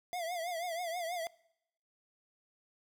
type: tone with vibrato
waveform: square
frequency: 687 Hz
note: F5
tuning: 29 cents flat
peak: -36 dBFS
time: 0.13-1.27 s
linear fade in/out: 0 ms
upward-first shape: triangle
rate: 6.2 Hz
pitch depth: 120 cents each way
effects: noise-tail reverb RT60 0.8 s tail -23 dB re dry